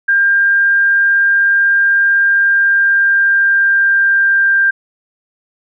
sine tone with pitch glide, 1599 to 1587 Hz, G6 to G6, +34 to +21 cents, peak -8 dBFS, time 0.08-4.71 s, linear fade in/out 10 ms, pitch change -13 cents, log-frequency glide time 2.22-4.57 s, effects none

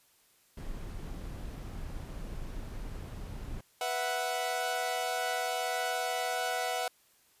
brown noise, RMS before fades -40 dBFS, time 0.57-3.61 s, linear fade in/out 5 ms
sawtooth chord, B suspended fourth, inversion none, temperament equal, 493.9 / 659.3 / 740 Hz, B4 / E5 / F#5, 0 / 0 / 0 cents, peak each -34 / -33 / -29 dBFS, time 3.81-6.88 s, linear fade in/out 2 ms
effects white hiss -66 dBFS RMS until 7.4 s + resampled to 32000 Hz

